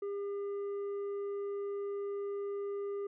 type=tone with tanh clipping; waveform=sine; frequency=402.3 Hz; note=G4; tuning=45 cents sharp; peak=-36 dBFS; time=0.02-3.07 s; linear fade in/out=5 ms; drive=5 dB; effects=none